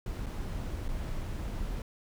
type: noise with dropouts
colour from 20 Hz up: brown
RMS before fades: -35 dBFS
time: 0.06-1.82 s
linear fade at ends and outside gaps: 2 ms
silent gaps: 0.261-0.265 / 0.883-0.888 s
effects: none